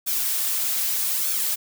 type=noise with flanger; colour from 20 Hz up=blue; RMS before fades=-24 dBFS; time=0.06-1.56 s; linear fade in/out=20 ms; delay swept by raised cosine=1 to 6.1 ms; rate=0.81 Hz; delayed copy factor=-0.65; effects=none